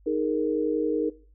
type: chord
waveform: sine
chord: D# suspended fourth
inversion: none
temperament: equal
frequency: 311.1 / 415.3 / 466.2 Hz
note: D#4 / G#4 / A#4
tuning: 0 / 0 / 0 cents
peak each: -27 / -29 / -26 dBFS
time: 0.06-1.1 s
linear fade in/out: 10 ms
effects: noise-tail reverb RT60 0.4 s tail -19 dB re dry + added 50 Hz sine -53 dBFS peak until 1.34 s